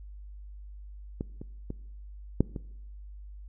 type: clicks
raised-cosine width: 3 ms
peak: -19 / -26 / -22 / -8 / -22 dBFS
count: 5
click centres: 1.209 / 1.415 / 1.704 / 2.406 / 2.562 s
effects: noise-tail reverb RT60 0.9 s tail -22 dB re dry + added 50 Hz sine -42 dBFS peak until 3.48 s